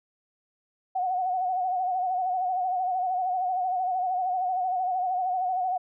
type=tone with vibrato; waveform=sine; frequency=737 Hz; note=F#5; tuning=7 cents flat; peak=-24 dBFS; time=0.95-5.78 s; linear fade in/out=10 ms; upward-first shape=sine; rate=13 Hz; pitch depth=57 cents each way; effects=none